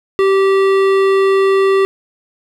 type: tone with hard clipping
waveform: sine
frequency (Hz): 388.5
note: G4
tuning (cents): -16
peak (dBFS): -11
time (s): 0.19-1.85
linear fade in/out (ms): 0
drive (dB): 14
effects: none